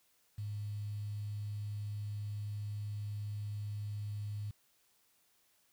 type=tone with quantisation; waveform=sine; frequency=103.83 Hz; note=G#2; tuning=in tune; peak=-37 dBFS; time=0.38-4.51 s; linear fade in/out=5 ms; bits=10; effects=white hiss -72 dBFS RMS until 5.72 s